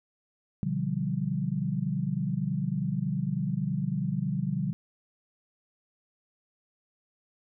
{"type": "chord", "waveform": "sine", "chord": "G dominant seventh", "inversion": "first", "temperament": "equal with one note detuned", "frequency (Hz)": [123.47, 146.83, 176.03, 196], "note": ["B2", "D3", "F3", "G3"], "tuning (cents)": [0, 0, 14, 0], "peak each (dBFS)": [-35, -31, -32, -32], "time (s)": [0.63, 4.73], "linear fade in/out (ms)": 0, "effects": []}